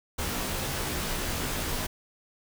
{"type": "noise with comb filter", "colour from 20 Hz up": "pink", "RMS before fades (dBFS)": -31, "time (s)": [0.18, 1.87], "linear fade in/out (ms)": 10, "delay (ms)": 18, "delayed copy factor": -1, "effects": []}